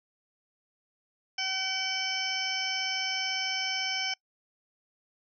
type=harmonic tone; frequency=762 Hz; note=G5; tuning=49 cents flat; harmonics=1 / 2 / 3 / 4 / 6 / 7 / 8; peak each=-39 / -39 / -34 / -35 / -45 / -33 / -42 dBFS; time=1.38-4.14 s; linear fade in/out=5 ms; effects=noise-tail reverb RT60 0.1 s tail -25 dB re dry